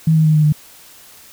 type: tone with pitch steps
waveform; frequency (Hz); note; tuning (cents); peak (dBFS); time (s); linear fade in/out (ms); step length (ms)
sine; 159.9 / 157.52 / 155.17 / 152.86 / 150.58; D#3 / D#3 / D#3 / D#3 / D3; +48 / +22 / -4 / -30 / +44; -9; 0.07-0.525; 5; 91
effects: white hiss -43 dBFS RMS until 1.32 s